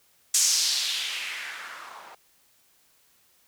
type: noise with low-pass filter sweep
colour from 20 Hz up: violet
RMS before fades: -28 dBFS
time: 0.34-2.15 s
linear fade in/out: 5 ms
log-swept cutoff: 7100 to 830 Hz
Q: 2.5
effects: white hiss -63 dBFS RMS until 3.47 s